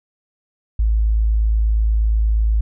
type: tone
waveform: sine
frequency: 54.2 Hz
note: A1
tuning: 25 cents flat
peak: -13 dBFS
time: 0.79-2.61 s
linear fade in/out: 5 ms
effects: none